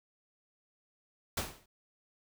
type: noise with exponential decay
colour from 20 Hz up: pink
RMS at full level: -30 dBFS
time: 1.37-1.66 s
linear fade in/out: 5 ms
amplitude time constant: 61 ms
effects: none